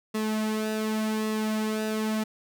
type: tone with flanger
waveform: sawtooth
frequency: 216.8 Hz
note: A3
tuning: 25 cents flat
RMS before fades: -28 dBFS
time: 0.14-2.24 s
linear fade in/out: 10 ms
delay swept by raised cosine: 1.3 to 3.7 ms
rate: 0.88 Hz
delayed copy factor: -0.6
effects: none